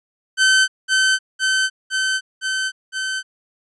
sawtooth tone with echo, 1535 Hz, G6, 37 cents flat, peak -8 dBFS, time 0.37-0.68 s, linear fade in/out 50 ms, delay 510 ms, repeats 5, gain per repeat -2 dB, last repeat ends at 3.23 s, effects resampled to 22050 Hz

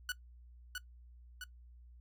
sawtooth tone with echo, 1480 Hz, F#6, in tune, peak -31 dBFS, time 0.09-0.12 s, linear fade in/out 2 ms, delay 660 ms, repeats 2, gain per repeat -4 dB, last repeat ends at 1.44 s, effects noise-tail reverb RT60 0.1 s tail -19 dB re dry + added 60 Hz sine -54 dBFS peak until 2 s

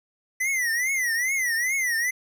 square tone with vibrato, 1988 Hz, B6, 11 cents sharp, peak -23 dBFS, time 0.4-2.11 s, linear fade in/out 10 ms, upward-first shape triangle, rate 2.4 Hz, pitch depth 190 cents each way, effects none

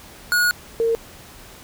square / sine tone pair in turn, 1449 / 457.9 Hz, F#6 / A#4, -37 / -31 cents, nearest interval octave + minor sixth, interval 1994 cents, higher first, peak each -16 dBFS, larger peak neither, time 0.32-0.51 / 0.8-0.95 s, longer first, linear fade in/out 0 ms, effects pink hiss -43 dBFS RMS until 1.63 s

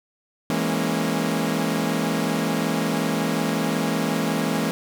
sawtooth chord, A# half-diminished seventh, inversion second, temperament equal with one note detuned, 164.81 / 207.7 / 233.1 / 273.2 Hz, E3 / G#3 / A#3 / C#4, 0 / 0 / 0 / -25 cents, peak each -23 dBFS, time 0.5-4.71 s, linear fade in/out 0 ms, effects none

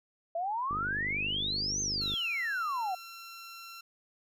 sine exponential two-way sweep, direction up then down, 654 to 6390 to 713 Hz, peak -30 dBFS, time 0.35-2.95 s, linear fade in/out 5 ms, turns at 1.81 s
click train, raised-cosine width 3 ms, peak -29 dBFS, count 73, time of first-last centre 0.71-2.139 s, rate 50.4 Hz
15% pulse tone, 1358 Hz, F6, 49 cents flat, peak -38 dBFS, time 2.01-3.81 s, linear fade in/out 5 ms
effects none

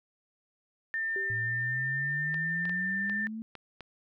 sine tone with pitch glide, 1798 to 1786.6 Hz, A6 to A6, +37 to +26 cents, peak -29 dBFS, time 0.94-3.27 s, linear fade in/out 0 ms, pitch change -11 cents, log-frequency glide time 2.33-3.02 s
sine tone with exponential decay, 389.7 Hz, G4, 10 cents flat, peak -35 dBFS, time 1.16-1.67 s, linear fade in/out 1 ms, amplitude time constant 110 ms
sine exponential sweep, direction up, 110 to 226 Hz, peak -35 dBFS, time 1.3-3.42 s, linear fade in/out 0 ms
clicks, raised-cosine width 0.3 ms, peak -27 dBFS, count 6, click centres 2.343 / 2.654 / 2.695 / 3.097 / 3.553 / 3.807 s
effects none

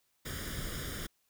pink noise with comb filter, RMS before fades -39 dBFS, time 0.25-1.07 s, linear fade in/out 10 ms, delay 0.58 ms, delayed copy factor +0.75, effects white hiss -75 dBFS RMS until 1.29 s

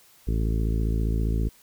harmonic tone, 55 Hz, A1, in tune, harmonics 1 / 2 / 3 / 4 / 5 / 6 / 7 / 8, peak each -23 / -29 / -33 / -35 / -37 / -39 / -40 / -41 dBFS, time 0.27-1.49 s, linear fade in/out 10 ms, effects white hiss -56 dBFS RMS until 1.62 s

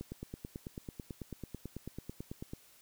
click train, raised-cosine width 3 ms, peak -28 dBFS, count 24, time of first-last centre 0.01-2.535 s, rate 9.11 Hz, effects white hiss -62 dBFS RMS until 2.81 s

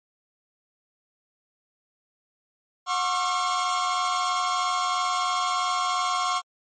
45% pulse tone cluster, 727 / 1084 / 1167 / 1360 Hz, F#5 / C#6 / D6 / F6, -31 / -39 / -11 / -46 cents, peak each -30 / -25 / -33 / -32 dBFS, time 2.86-6.42 s, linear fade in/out 50 ms, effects MP3 32 kbps

